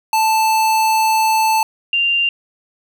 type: tone pair in turn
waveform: square / sine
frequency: 880 / 2785 Hz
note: A5 / F7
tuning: 0 / -5 cents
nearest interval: octave + minor sixth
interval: 1995 cents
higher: second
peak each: -13 dBFS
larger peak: neither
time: 0.13-1.63 / 1.93-2.29 s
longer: first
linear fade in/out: 2 ms
effects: 9-bit